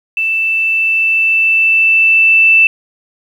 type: tone with level ramp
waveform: sine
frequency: 2653 Hz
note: E7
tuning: 10 cents sharp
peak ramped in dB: -12 to -4 dBFS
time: 0.17-2.67 s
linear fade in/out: 2 ms
effects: 7-bit